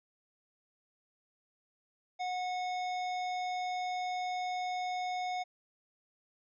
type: tone with hard clipping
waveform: sine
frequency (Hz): 730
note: F#5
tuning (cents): -24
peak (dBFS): -35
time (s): 2.19-5.44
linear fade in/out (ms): 20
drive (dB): 16
effects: resampled to 16000 Hz